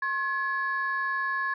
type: tone pair together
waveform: sine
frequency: 1076 / 1698.9 Hz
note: C6 / G#6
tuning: +48 / +39 cents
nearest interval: minor sixth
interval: 791 cents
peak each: -29 / -27 dBFS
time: 0.02-1.54 s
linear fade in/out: 5 ms
effects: tanh soft clip ceiling -20 dBFS